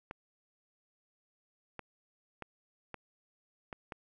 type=clicks; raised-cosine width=0.5 ms; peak=-26 dBFS; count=6; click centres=0.111 / 1.793 / 2.423 / 2.943 / 3.728 / 3.922 s; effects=none